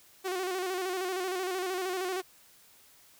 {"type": "tone with vibrato", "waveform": "sawtooth", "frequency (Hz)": 370, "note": "F#4", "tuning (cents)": 0, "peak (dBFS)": -27, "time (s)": [0.24, 2.22], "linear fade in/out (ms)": 20, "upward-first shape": "square", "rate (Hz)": 13, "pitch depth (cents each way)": 50, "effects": ["white hiss -59 dBFS RMS until 3.19 s"]}